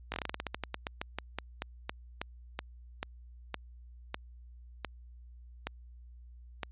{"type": "slowing click train", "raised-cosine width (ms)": 0.3, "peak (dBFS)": -18, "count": 27, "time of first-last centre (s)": [0.12, 6.632], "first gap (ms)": 19, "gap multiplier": 1.17, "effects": ["added 60 Hz sine -49 dBFS peak until 6.71 s", "resampled to 8000 Hz"]}